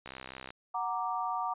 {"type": "click train", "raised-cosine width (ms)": 0.3, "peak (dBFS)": -26, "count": 30, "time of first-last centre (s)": [0.06, 0.505], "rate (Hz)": 65.2}
{"type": "chord", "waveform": "sine", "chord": "Gb augmented", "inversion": "none", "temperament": "equal", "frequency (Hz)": [740, 932.3, 1174.7], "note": ["Gb5", "Bb5", "D6"], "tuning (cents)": [0, 0, 0], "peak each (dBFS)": -35, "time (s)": [0.74, 1.54], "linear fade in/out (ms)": 10}
{"effects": ["resampled to 8000 Hz"]}